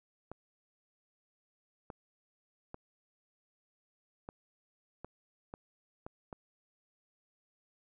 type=clicks; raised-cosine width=1 ms; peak=-29 dBFS; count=8; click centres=0.316 / 1.902 / 2.744 / 4.289 / 5.046 / 5.539 / 6.065 / 6.328 s; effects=none